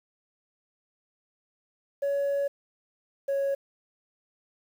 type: tone pair in turn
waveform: sine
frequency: 562 / 553.3 Hz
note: C#5 / C#5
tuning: +24 / -3 cents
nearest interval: unison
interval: 27 cents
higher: first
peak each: -22 dBFS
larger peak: neither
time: 2.02-2.48 / 3.28-3.55 s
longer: first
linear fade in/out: 10 ms
effects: tanh soft clip ceiling -23 dBFS + 9-bit